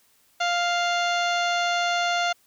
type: harmonic tone with a mistuned harmonic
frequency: 698.5 Hz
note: F5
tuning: in tune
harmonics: 1 / 2 / 3 / 4 / 5 / 6 / 7 / 8 / 9 / 10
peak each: -24 / -27 / -32 / -32 / -33 / -35 / -46 / -45 / -40 / -47 dBFS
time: 0.4-2.33 s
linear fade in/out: 10 ms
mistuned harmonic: 6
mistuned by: +27 cents
effects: white hiss -62 dBFS RMS until 2.46 s